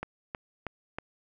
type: click train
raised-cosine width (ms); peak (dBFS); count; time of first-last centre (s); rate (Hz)
0.5; -19; 4; 0.03-0.985; 3.14
effects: none